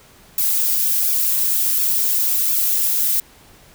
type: noise with flanger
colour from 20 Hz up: violet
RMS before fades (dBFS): -18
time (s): 0.38-3.2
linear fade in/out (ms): 2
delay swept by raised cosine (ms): 0.98 to 6.48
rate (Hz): 1.4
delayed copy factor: -0.75
effects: pink hiss -48 dBFS RMS until 3.74 s